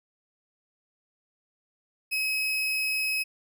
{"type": "tone", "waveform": "35% pulse", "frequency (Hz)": 2554, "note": "D#7", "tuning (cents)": 45, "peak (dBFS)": -24, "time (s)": [2.11, 3.24], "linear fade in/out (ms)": 20, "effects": []}